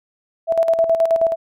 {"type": "tone with tremolo", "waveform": "sine", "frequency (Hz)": 659.3, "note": "E5", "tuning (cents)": 0, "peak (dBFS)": -11, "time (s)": [0.47, 1.36], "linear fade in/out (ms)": 50, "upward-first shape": "square", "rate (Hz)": 9.4, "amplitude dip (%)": 60, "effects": []}